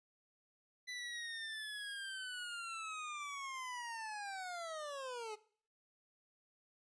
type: linear sweep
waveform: 25% pulse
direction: down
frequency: 2000 to 415.3 Hz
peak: -39 dBFS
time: 0.87-5.36 s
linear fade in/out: 20 ms
effects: noise-tail reverb RT60 0.5 s tail -19 dB re dry + resampled to 22050 Hz